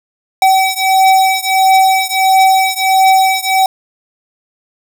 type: beating tone pair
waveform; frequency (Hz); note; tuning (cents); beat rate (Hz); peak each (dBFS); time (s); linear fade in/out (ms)
square; 763 / 764.5; G5 / G5; -47 / -44; 1.5; -11 / -12; 0.42-3.66; 2
effects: none